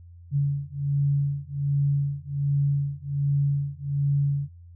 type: beating tone pair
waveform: sine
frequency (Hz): 140.8 / 142.1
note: C#3 / C#3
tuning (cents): +27 / +43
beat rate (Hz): 1.3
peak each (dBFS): -25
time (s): 0.31-4.49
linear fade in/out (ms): 50
effects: added 86 Hz sine -44 dBFS peak until 4.75 s